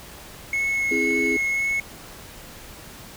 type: tone with vibrato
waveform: triangle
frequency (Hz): 2184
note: C#7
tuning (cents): -26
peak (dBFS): -19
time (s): 0.53-1.8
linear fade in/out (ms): 2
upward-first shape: sine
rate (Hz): 1.9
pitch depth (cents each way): 9
type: chord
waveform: sine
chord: C augmented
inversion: none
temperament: equal with one note detuned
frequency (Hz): 262.8 / 329.6 / 415.3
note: C4 / E4 / G#4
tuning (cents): +8 / 0 / 0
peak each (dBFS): -26 / -26 / -25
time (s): 0.91-1.37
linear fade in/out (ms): 5
effects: tanh soft clip ceiling -11 dBFS + pink hiss -42 dBFS RMS until 3.16 s